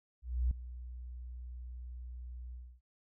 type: tone with ADSR envelope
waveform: sine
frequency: 61.3 Hz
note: B1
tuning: 12 cents flat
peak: -26 dBFS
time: 0.22-2.81 s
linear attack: 290 ms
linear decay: 3 ms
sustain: -16 dB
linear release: 280 ms
effects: none